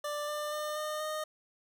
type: tone with pitch steps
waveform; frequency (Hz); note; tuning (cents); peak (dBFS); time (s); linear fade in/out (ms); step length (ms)
25% pulse; 590 / 596.5 / 603.1 / 609.7 / 616.5; D5 / D5 / D5 / D#5 / D#5; +8 / +27 / +46 / -35 / -16; -30; 0.04-1.24; 5; 240
effects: none